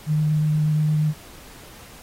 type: tone with vibrato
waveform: sine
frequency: 152.9 Hz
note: D#3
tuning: 30 cents flat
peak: -17 dBFS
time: 0.06-1.14 s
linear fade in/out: 50 ms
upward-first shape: sine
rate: 8.4 Hz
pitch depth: 9 cents each way
effects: pink hiss -45 dBFS RMS until 2.02 s + AAC 48 kbps